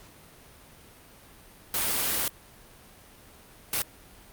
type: noise bursts at uneven times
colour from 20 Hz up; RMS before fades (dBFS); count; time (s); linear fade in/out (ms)
white; -27; 2; 1.74-2.28 / 3.73-3.82; 2
effects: pink hiss -52 dBFS RMS until 4.32 s + Opus 48 kbps